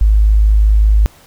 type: tone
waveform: sine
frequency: 52.6 Hz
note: G#1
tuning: 23 cents sharp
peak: -6 dBFS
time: 0.01-1.06 s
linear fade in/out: 0 ms
effects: pink hiss -45 dBFS RMS until 1.26 s